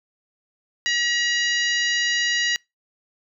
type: harmonic tone with a mistuned harmonic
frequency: 956 Hz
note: A#5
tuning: 43 cents sharp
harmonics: 2 / 3 / 4 / 5 / 6 / 7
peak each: -22 / -26 / -28 / -30 / -32 / -33 dBFS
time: 0.86-2.56 s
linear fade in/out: 0 ms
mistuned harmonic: 4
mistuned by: +36 cents
effects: noise-tail reverb RT60 0.2 s tail -25 dB re dry